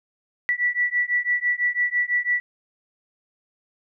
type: beating tone pair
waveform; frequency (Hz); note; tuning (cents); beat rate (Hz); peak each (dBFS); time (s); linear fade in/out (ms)
sine; 1953 / 1959; B6 / B6; -20 / -15; 6; -23; 0.49-2.4; 0
effects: none